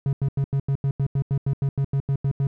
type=tone bursts; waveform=triangle; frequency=137.8 Hz; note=C#3; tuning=10 cents flat; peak=-17 dBFS; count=16; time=0.06-2.47 s; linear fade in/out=2 ms; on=70 ms; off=86 ms; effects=none